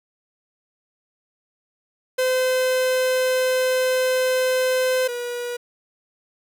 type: tone pair in turn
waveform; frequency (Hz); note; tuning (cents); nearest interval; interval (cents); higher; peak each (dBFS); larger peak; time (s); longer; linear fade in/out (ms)
45% pulse; 513 / 484; C5 / B4; -34 / -35; minor second; 101; first; -18 / -26; first; 2.18-5.08 / 5.08-5.57; first; 10
effects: none